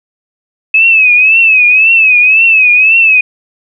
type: tone with vibrato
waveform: sine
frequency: 2572 Hz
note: E7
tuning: 43 cents flat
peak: -3 dBFS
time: 0.74-3.21 s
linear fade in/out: 5 ms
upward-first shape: triangle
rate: 1.9 Hz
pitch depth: 110 cents each way
effects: none